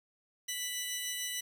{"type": "tone pair together", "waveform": "15% pulse", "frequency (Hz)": [1978.9, 2965], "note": ["B6", "F#7"], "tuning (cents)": [3, 3], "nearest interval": "perfect fifth", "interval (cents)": 700, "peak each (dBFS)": [-33, -30], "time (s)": [0.48, 1.41], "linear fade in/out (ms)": 10, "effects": ["10-bit"]}